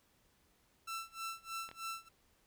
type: tone with tremolo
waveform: sawtooth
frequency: 1337 Hz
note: E6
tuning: 24 cents sharp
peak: -35 dBFS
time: 0.87-2.09 s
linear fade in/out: 10 ms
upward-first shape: sine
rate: 3.2 Hz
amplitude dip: 95%
type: clicks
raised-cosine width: 0.3 ms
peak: -34 dBFS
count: 2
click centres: 1.69 / 1.714 s
effects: pink hiss -72 dBFS RMS until 2.46 s